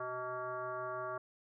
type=tone with frequency modulation; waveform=sine; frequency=886 Hz; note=A5; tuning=12 cents sharp; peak=-37 dBFS; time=0-1.18 s; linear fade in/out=5 ms; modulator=254 Hz; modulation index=2; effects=none